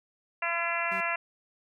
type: harmonic tone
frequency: 339.4 Hz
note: F4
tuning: 49 cents flat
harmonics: 2 / 3 / 4 / 5 / 6 / 7 / 8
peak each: -35 / -35 / -35 / -35 / -35 / -35 / -35 dBFS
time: 0.42-1.16 s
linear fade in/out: 5 ms
type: tone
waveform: 30% pulse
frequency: 190 Hz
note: F#3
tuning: 46 cents sharp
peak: -38 dBFS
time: 0.91-1.01 s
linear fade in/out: 10 ms
effects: none